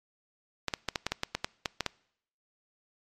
clicks, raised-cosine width 0.2 ms, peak -11 dBFS, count 12, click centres 0.683 / 0.738 / 0.887 / 0.958 / 1.066 / 1.12 / 1.234 / 1.35 / 1.445 / 1.658 / 1.807 / 1.863 s, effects noise-tail reverb RT60 0.7 s tail -24 dB re dry + MP3 64 kbps

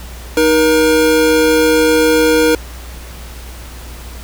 square tone pair together, 311.1 / 476.5 Hz, D#4 / A#4, 0 / +38 cents, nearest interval perfect fifth, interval 738 cents, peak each -14 / -11 dBFS, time 0.37-2.55 s, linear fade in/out 2 ms, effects added 60 Hz sine -29 dBFS peak until 4.23 s + pink hiss -35 dBFS RMS until 4.23 s

